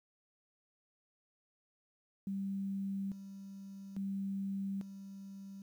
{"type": "tone with tremolo", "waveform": "sine", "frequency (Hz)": 195.8, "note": "G3", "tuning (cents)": -2, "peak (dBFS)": -35, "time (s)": [2.27, 5.62], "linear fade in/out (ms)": 2, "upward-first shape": "square", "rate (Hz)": 0.59, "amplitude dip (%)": 70, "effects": ["11-bit"]}